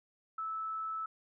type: tone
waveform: sine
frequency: 1309 Hz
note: E6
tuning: 13 cents flat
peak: -35 dBFS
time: 0.38-1.06 s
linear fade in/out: 5 ms
effects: none